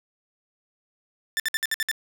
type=tone bursts; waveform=sawtooth; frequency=1776 Hz; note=A6; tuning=16 cents sharp; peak=-19 dBFS; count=7; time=1.37-1.914 s; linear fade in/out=0 ms; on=28 ms; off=58 ms; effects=none